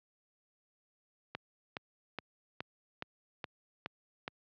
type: click train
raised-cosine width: 0.3 ms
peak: -21 dBFS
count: 8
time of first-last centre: 1.35-4.279 s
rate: 2.39 Hz
effects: high-pass 100 Hz 12 dB/octave + low-pass 4000 Hz 12 dB/octave